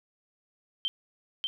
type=tone with echo; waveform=sine; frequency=3128 Hz; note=G7; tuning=4 cents flat; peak=-26 dBFS; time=0.85-0.88 s; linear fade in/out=0 ms; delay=590 ms; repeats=1; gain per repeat=-2 dB; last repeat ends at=1.47 s; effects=none